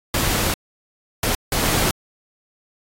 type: noise bursts at uneven times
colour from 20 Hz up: pink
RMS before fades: -20 dBFS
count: 3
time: 0.14-0.54 / 1.23-1.35 / 1.52-1.91 s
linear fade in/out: 2 ms
effects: AAC 48 kbps